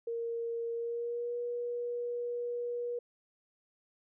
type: tone with pitch glide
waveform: sine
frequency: 464.6 to 481 Hz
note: A#4 to B4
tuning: -6 to -46 cents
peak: -33 dBFS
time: 0.07-2.99 s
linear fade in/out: 5 ms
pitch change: +60 cents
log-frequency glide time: 0.73-1.37 s
effects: none